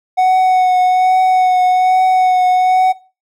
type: tone with vibrato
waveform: triangle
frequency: 740 Hz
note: F#5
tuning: in tune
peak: -6 dBFS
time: 0.17-2.93 s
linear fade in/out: 20 ms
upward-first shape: triangle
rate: 1.2 Hz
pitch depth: 19 cents each way
effects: noise-tail reverb RT60 0.3 s tail -17 dB re dry